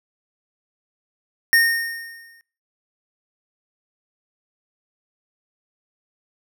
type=tone with exponential decay; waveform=square; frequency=1841 Hz; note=A#6; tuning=22 cents flat; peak=-11 dBFS; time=1.53-2.41 s; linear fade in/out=0 ms; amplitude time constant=190 ms; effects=noise-tail reverb RT60 0.5 s tail -25 dB re dry